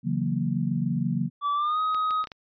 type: chord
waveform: sine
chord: F# dominant seventh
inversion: second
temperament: equal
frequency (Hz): 138.59 / 164.81 / 185 / 233.1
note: C#3 / E3 / F#3 / A#3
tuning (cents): 0 / 0 / 0 / 0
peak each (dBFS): -29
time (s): 0.03-1.3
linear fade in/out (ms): 50
type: tone with pitch glide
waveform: triangle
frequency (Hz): 1155 to 1259.5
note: D6 to D#6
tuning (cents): -29 to +21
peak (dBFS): -21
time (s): 1.41-2.26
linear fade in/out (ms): 50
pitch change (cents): +150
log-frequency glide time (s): 1.54-1.8
type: clicks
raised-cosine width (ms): 0.2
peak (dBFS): -22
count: 5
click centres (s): 1.946 / 2.108 / 2.241 / 2.272 / 2.318
effects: resampled to 11025 Hz